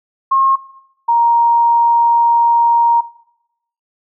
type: tone pair in turn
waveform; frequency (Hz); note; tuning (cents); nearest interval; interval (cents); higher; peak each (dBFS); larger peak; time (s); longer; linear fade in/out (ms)
sine; 1076 / 936.7; C6 / A#5; +48 / +8; major second; 240; first; -9; neither; 0.31-0.56 / 1.08-3.01; second; 10
effects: noise-tail reverb RT60 0.8 s tail -17 dB re dry